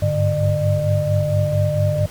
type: tone cluster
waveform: sine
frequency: 99.3 / 103.7 / 147.4 / 602 Hz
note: G2 / G#2 / D3 / D5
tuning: +23 / -2 / +7 / +43 cents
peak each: -21 dBFS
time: 0.02-2.06 s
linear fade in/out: 5 ms
effects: pink hiss -40 dBFS RMS until 2.1 s + Opus 48 kbps